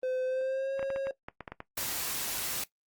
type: tone with pitch glide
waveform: triangle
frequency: 513 to 542.9 Hz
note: C5 to C#5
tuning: -34 to -36 cents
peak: -27 dBFS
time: 0.03-1.11 s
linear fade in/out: 2 ms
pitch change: +98 cents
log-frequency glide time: 0.25-0.74 s
type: clicks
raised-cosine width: 0.5 ms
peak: -24 dBFS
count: 12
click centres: 0.794 / 0.828 / 0.903 / 0.961 / 1.07 / 1.285 / 1.407 / 1.478 / 1.52 / 1.604 / 1.779 / 1.83 s
type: noise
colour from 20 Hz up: white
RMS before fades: -34 dBFS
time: 1.77-2.64 s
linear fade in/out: 5 ms
effects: noise-tail reverb RT60 0.1 s tail -17 dB re dry + Opus 32 kbps